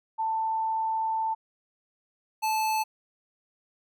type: tone pair in turn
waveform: sine / square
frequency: 888 / 872.2 Hz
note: A5 / A5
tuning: +16 / -15 cents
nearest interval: unison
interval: 31 cents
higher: first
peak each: -25 dBFS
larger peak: neither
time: 0.18-1.35 / 2.42-2.84 s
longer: first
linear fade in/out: 20 ms
effects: none